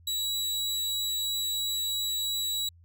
sawtooth tone, 3901 Hz, B7, 22 cents flat, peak -25 dBFS, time 0.07-2.69 s, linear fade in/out 5 ms, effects added 85 Hz sine -53 dBFS peak until 2.84 s

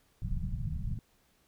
pink low-pass noise, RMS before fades -34 dBFS, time 0.22-0.99 s, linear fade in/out 2 ms, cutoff 190 Hz, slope 48 dB/octave, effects pink hiss -69 dBFS RMS until 1.47 s

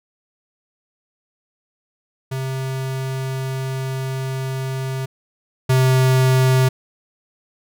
square tone pair in turn, 132.3 / 130.18 Hz, C3 / C3, +20 / -8 cents, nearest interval unison, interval 28 cents, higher first, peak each -23 / -13 dBFS, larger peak second, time 2.31-5.06 / 5.69-6.69 s, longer first, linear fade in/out 10 ms, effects none

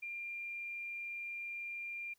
sine tone, 2391 Hz, D7, 30 cents sharp, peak -40 dBFS, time 0.02-2.14 s, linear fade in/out 10 ms, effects white hiss -75 dBFS RMS until 2.18 s

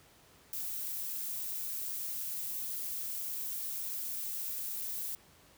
violet noise, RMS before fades -38 dBFS, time 0.53-5.15 s, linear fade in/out 0 ms, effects pink hiss -61 dBFS RMS until 5.57 s + high-pass 60 Hz 12 dB/octave

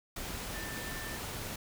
sine tone in noise, 1783 Hz, A6, 22 cents sharp, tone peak -44 dBFS, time 0.54-1.17 s, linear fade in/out 5 ms, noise pink, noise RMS -40 dBFS, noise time 0.16-1.56 s, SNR -7 dB, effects none

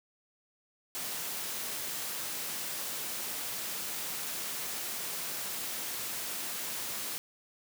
white high-pass noise, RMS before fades -37 dBFS, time 0.95-7.18 s, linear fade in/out 0 ms, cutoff 120 Hz, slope 12 dB/octave, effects none

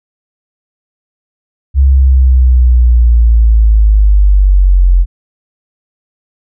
sine linear sweep, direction down, 68.3 to 43.61 Hz, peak -3 dBFS, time 1.74-5.06 s, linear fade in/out 50 ms, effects none

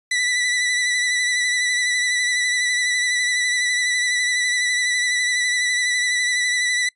sawtooth tone with vibrato, 1975.5 Hz, B6, in tune, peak -15 dBFS, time 0.11-6.89 s, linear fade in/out 5 ms, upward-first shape sine, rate 12 Hz, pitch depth 28 cents each way, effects noise-tail reverb RT60 0.1 s tail -22 dB re dry + resampled to 24000 Hz

